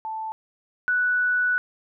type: tone pair in turn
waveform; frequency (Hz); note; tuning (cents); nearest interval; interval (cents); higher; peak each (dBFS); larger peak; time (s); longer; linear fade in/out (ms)
sine; 880 / 1480; A5 / F#6; 0 / 0; major sixth; 900; second; -28 / -19; second; 0.05-0.32 / 0.88-1.58; second; 0
effects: none